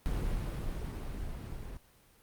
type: noise with level ramp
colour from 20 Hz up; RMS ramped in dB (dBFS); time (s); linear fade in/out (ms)
brown; -32 to -42; 0.06-1.77; 0
effects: pink hiss -63 dBFS RMS until 2.22 s + Opus 32 kbps